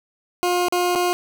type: tone with dropouts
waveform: 20% pulse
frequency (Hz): 355.8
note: F4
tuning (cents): +32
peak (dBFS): -13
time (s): 0.43-1.13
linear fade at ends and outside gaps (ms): 0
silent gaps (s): 0.684-0.724 / 0.951-0.958
effects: none